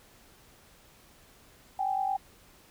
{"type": "tone pair together", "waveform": "sine", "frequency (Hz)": [771, 820.2], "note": ["G5", "G#5"], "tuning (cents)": [-29, -22], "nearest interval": "minor second", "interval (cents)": 107, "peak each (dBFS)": [-28, -32], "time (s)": [1.79, 2.17], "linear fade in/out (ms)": 5, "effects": ["pink hiss -58 dBFS RMS until 2.7 s"]}